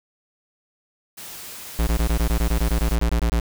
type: noise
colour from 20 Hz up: white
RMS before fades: -37 dBFS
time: 1.17-2.96 s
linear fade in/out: 10 ms
type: tone bursts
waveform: square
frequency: 57.5 Hz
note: A#1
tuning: 23 cents flat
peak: -18 dBFS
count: 16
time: 1.79-3.398 s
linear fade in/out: 0 ms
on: 78 ms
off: 24 ms
effects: none